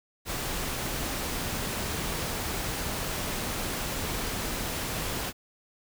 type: noise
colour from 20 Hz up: pink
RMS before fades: -32 dBFS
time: 0.25-5.33 s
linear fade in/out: 50 ms
effects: none